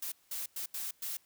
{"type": "noise bursts at uneven times", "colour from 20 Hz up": "blue", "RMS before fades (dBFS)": -38, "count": 5, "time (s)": [[0.02, 0.12], [0.31, 0.46], [0.56, 0.66], [0.74, 0.91], [1.02, 1.17]], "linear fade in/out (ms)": 5, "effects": ["white hiss -68 dBFS RMS until 1.25 s"]}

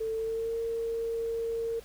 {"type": "tone with pitch glide", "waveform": "sine", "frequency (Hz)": [444.7, 458.5], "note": ["A4", "A#4"], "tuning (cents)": [18, -29], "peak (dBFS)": -29, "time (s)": [0, 1.8], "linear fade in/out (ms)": 10, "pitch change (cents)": 53, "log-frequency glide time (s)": [0.14, 0.56], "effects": ["added 50 Hz sine -52 dBFS peak until 1.84 s", "pink hiss -54 dBFS RMS until 1.84 s"]}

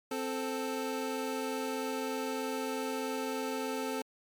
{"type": "tone pair together", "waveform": "25% pulse", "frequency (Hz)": [261.6, 440], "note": ["C4", "A4"], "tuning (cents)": [0, 0], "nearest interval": "major sixth", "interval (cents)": 900, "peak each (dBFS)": [-32, -32], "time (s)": [0.11, 4.02], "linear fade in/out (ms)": 5, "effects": ["MP3 96 kbps"]}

